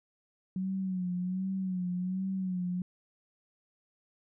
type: tone with vibrato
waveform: sine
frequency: 185 Hz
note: F#3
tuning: in tune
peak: -30 dBFS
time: 0.56-2.82 s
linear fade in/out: 2 ms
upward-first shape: sine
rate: 1.3 Hz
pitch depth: 60 cents each way
effects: none